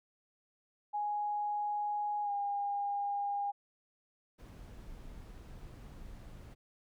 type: tone with pitch glide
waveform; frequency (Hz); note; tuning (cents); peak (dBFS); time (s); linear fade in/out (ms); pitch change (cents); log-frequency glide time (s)
sine; 830.6 to 809.3; G#5 to G#5; 0 to -45; -32; 0.93-3.52; 20; -45; 2.23-2.31
type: noise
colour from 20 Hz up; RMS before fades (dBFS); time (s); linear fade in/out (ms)
brown; -49; 4.38-6.55; 20
effects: none